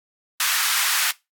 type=high-pass noise; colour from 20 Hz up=pink; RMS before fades=-21 dBFS; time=0.4-1.11 s; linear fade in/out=2 ms; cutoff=1200 Hz; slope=24 dB/octave; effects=noise-tail reverb RT60 0.2 s tail -19 dB re dry + AAC 64 kbps